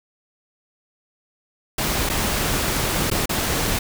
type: noise with dropouts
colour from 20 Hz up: pink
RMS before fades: -22 dBFS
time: 1.78-3.79 s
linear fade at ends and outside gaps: 5 ms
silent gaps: 2.092-2.097 / 3.102-3.113 / 3.258-3.293 s
effects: none